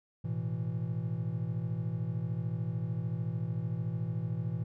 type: chord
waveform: triangle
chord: A suspended second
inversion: none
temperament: equal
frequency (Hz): 110 / 123.47 / 164.81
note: A2 / B2 / E3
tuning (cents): 0 / 0 / 0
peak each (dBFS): -34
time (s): 0.24-4.64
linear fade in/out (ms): 10
effects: none